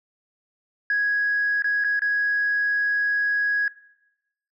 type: tone with dropouts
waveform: sine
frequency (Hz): 1661.2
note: G#6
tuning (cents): 0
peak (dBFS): -18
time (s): 0.9-3.68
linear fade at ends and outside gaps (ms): 2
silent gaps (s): 1.622-1.643 / 1.84-1.845 / 1.994-2.019
effects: noise-tail reverb RT60 0.9 s tail -20 dB re dry + tanh soft clip ceiling -15 dBFS